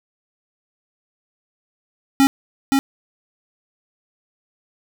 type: tone with echo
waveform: square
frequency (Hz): 273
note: C#4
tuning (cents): -26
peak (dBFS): -11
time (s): 2.2-2.27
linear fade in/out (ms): 0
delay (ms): 520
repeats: 1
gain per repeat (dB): -3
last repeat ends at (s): 2.79
effects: none